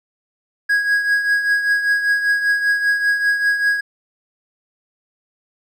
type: tone with tremolo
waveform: triangle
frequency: 1652 Hz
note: G#6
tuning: 10 cents flat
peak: -10 dBFS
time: 0.69-3.81 s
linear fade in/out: 10 ms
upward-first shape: triangle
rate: 5.1 Hz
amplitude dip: 65%
effects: none